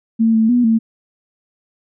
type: tone with pitch steps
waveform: sine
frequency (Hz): 225.6 / 222 / 244.1 / 224.9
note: A3 / A3 / B3 / A3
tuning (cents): +44 / +16 / -20 / +38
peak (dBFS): -10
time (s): 0.19-0.79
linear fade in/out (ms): 20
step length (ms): 150
effects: none